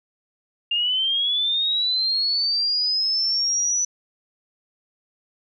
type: linear sweep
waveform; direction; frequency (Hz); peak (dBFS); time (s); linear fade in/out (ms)
sine; up; 2794 to 5970; -19; 0.71-3.85; 5
effects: none